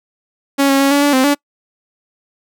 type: tone with pitch steps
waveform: sawtooth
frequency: 277.7 / 273.5 / 276 / 284.9 / 288.2 / 260.3 / 287.2 Hz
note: C#4 / C#4 / C#4 / C#4 / D4 / C4 / D4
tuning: +3 / -23 / -7 / +48 / -33 / -9 / -39 cents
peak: -6 dBFS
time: 0.58-1.35 s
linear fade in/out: 20 ms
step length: 110 ms
effects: noise-tail reverb RT60 0.1 s tail -26 dB re dry